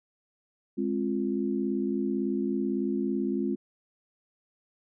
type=chord; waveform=sine; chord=F minor; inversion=first; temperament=equal with one note detuned; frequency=207.7 / 265.7 / 349.2 Hz; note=Ab3 / C4 / F4; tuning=0 / +27 / 0 cents; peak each=-30 / -30 / -31 dBFS; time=0.77-3.56 s; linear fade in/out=20 ms; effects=none